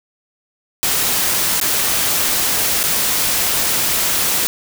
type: noise with dropouts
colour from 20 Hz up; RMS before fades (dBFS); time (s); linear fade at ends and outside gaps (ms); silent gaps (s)
white; -17; 0.83-4.47; 0; 1.6-1.613 / 2.831-2.838
effects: none